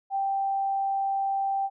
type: tone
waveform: sine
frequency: 784 Hz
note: G5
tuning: in tune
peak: -24 dBFS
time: 0.1-1.7 s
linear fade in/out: 50 ms
effects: none

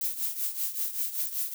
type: noise with tremolo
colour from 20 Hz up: violet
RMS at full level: -28 dBFS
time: 0.01-1.54 s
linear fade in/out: 2 ms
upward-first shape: triangle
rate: 5.2 Hz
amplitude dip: 80%
effects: none

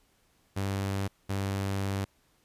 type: tone pair in turn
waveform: sawtooth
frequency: 98 / 98 Hz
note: G2 / G2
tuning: 0 / 0 cents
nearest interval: unison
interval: 0 cents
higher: neither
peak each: -25 dBFS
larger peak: neither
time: 0.56-1.08 / 1.29-2.05 s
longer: second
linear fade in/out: 10 ms
effects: pink hiss -68 dBFS RMS until 2.44 s + resampled to 32000 Hz

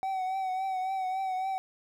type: tone with vibrato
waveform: triangle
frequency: 757 Hz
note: F#5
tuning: 39 cents sharp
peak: -27 dBFS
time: 0.03-1.58 s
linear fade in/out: 0 ms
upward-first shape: triangle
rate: 3.6 Hz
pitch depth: 44 cents each way
effects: 11-bit

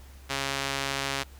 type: tone with band-pass filter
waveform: sawtooth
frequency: 137.4 Hz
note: C#3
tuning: 15 cents flat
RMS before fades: -31 dBFS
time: 0.29-1.24 s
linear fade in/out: 20 ms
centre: 3500 Hz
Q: 0.55
effects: added 68 Hz sine -46 dBFS peak until 1.39 s + pink hiss -55 dBFS RMS until 1.39 s

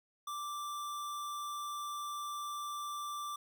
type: tone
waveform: square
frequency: 1174.7 Hz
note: D6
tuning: in tune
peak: -39 dBFS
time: 0.27-3.36 s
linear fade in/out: 5 ms
effects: none

